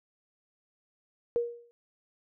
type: tone with exponential decay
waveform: sine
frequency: 473.6 Hz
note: A#4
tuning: 27 cents sharp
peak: -22 dBFS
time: 1.36-1.71 s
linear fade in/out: 0 ms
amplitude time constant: 76 ms
effects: none